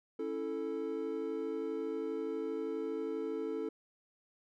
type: chord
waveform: triangle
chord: A major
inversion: first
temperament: equal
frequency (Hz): 277.2 / 329.6 / 440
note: C#4 / E4 / A4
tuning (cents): 0 / 0 / 0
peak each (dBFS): -40 / -38 / -35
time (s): 0.19-3.69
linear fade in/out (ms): 5
effects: none